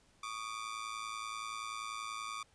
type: ring-modulated tone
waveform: sawtooth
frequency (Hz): 1174.7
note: D6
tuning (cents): 0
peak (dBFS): -33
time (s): 0.23-2.43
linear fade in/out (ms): 5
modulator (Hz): 55.2
effects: pink hiss -68 dBFS RMS until 2.54 s + resampled to 22050 Hz